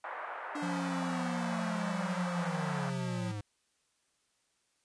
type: band-pass noise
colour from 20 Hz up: pink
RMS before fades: -41 dBFS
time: 0.04-2.9 s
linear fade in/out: 2 ms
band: 650 to 1700 Hz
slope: 24 dB/octave
type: linear sweep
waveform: square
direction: down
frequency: 295.8 to 101.6 Hz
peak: -37 dBFS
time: 0.55-3.41 s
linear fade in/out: 5 ms
type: tone with pitch glide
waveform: square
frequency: 176.4 to 178.86 Hz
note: F3 to F3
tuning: +18 to +42 cents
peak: -36 dBFS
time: 0.62-3.32 s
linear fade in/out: 10 ms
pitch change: +24 cents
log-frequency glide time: 2.31-2.48 s
effects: white hiss -75 dBFS RMS until 4.84 s + resampled to 22050 Hz